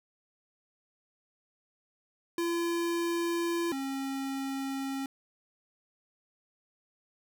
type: tone pair in turn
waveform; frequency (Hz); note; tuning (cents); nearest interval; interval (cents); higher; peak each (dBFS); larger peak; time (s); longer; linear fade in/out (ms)
square; 340.3 / 270.9; F4 / C#4; -45 / -40; major third; 395; first; -29 / -33; first; 2.38-3.72 / 3.72-5.06; neither; 2
effects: none